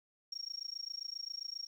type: tone with amplitude modulation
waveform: sine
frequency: 5560 Hz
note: F8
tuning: 9 cents flat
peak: -36 dBFS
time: 0.32-1.67 s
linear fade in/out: 5 ms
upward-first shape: sine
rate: 27.5 Hz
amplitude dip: 100%
effects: 11-bit